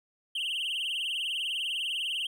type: tone with vibrato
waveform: triangle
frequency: 2960 Hz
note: F#7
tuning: in tune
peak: -28 dBFS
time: 0.35-2.27 s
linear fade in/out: 5 ms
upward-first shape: triangle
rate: 20 Hz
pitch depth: 180 cents each way
effects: none